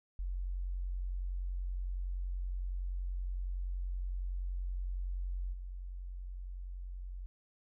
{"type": "tone with level steps", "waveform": "sine", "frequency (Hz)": 45.33, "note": "F#1", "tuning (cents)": -35, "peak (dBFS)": [-34, -40], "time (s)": [0.19, 7.26], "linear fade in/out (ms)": 0, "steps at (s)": 5.52, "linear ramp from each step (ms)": 20, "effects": []}